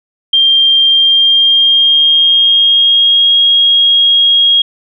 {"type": "tone with pitch glide", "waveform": "sine", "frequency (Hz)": [3185, 3275], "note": ["G7", "G#7"], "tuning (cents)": [27, -25], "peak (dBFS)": -5, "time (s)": [0.33, 4.62], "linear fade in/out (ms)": 5, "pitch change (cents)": 48, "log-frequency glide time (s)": [0.86, 3.36], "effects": []}